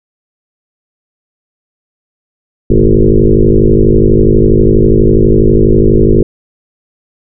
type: tone with frequency modulation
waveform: sine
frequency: 176.4 Hz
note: F3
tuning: 18 cents sharp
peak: -3 dBFS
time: 2.7-6.23 s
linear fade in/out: 5 ms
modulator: 52.2 Hz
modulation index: 4.9
effects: none